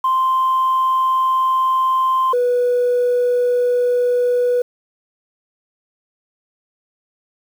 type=tone pair in turn; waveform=sine; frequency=1044 / 490.4 Hz; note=C6 / B4; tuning=-4 / -12 cents; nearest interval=octave + minor second; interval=1308 cents; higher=first; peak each=-12 dBFS; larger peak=neither; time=0.04-2.33 / 2.33-4.62 s; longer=neither; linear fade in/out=5 ms; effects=tanh soft clip ceiling -10 dBFS + 7-bit